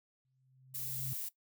sine tone with exponential growth, 130.6 Hz, C3, 3 cents flat, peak -37 dBFS, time 0.25-1.13 s, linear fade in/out 0 ms, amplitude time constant 190 ms
violet noise, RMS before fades -40 dBFS, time 0.74-1.29 s, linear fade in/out 10 ms
effects noise-tail reverb RT60 0.1 s tail -17 dB re dry

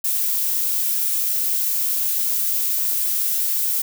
violet noise, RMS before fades -21 dBFS, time 0.04-3.82 s, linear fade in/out 5 ms, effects none

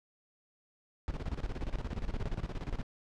brown noise with tremolo, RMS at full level -34 dBFS, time 1.08-2.83 s, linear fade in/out 0 ms, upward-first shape square, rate 17 Hz, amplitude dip 75%, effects low-pass 5000 Hz 12 dB/octave

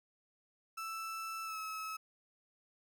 35% pulse tone with pitch glide, 1322 to 1292.6 Hz, E6 to E6, +5 to -34 cents, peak -38 dBFS, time 0.77-1.97 s, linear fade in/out 10 ms, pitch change -39 cents, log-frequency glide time 1.44-1.58 s, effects none

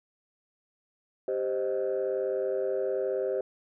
sine chord, C minor, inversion second, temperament equal, 392 / 523.3 / 622.3 Hz, G4 / C5 / Eb5, 0 / 0 / 0 cents, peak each -29 / -29 / -33 dBFS, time 1.28-3.41 s, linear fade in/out 2 ms, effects tanh soft clip ceiling -21 dBFS

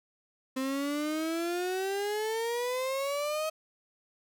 35% pulse exponential sweep, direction up, 260 to 636 Hz, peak -28 dBFS, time 0.56-3.5 s, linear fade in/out 10 ms, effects none

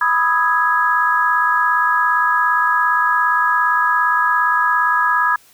sine chord, E major seventh, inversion second, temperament equal with one note detuned, 987.8 / 1244.5 / 1301.9 / 1661.2 Hz, B5 / D#6 / E6 / G#6, 0 / 0 / -22 / 0 cents, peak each -18 / -18 / -23 / -17 dBFS, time 0.01-5.36 s, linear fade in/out 5 ms, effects white hiss -50 dBFS RMS until 5.53 s

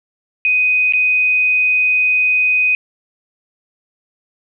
sine tone with dropouts, 2500 Hz, D#7, 8 cents sharp, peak -11 dBFS, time 0.45-2.75 s, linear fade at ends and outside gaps 1 ms, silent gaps 0.924-0.935 s, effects none

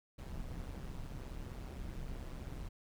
brown noise with amplitude modulation, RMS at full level -41 dBFS, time 0.18-2.69 s, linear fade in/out 10 ms, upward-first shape sine, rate 131 Hz, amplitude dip 65%, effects none

